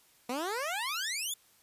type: exponential sweep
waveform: 15% pulse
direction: up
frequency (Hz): 235.1 to 3595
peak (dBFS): -26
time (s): 0.29-1.34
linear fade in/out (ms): 5
effects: white hiss -64 dBFS RMS until 1.62 s + resampled to 32000 Hz